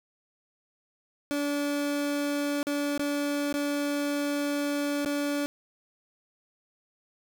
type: tone with dropouts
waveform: 30% pulse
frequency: 288.2 Hz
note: D4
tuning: 33 cents flat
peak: -24 dBFS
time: 1.31-5.46 s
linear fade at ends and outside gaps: 0 ms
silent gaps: 2.629-2.669 / 2.977-2.994 / 3.527-3.541 / 5.048-5.059 s
effects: none